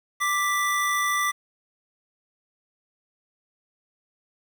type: tone pair together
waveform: square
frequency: 1174.7 / 1975.6 Hz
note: D6 / B6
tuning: 0 / 0 cents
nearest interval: major sixth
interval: 900 cents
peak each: -25 / -26 dBFS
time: 0.2-1.32 s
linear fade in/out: 20 ms
effects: 8-bit